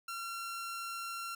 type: tone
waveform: sawtooth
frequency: 1367 Hz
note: F6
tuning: 37 cents flat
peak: -35 dBFS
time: 0.08-1.35 s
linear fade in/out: 5 ms
effects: none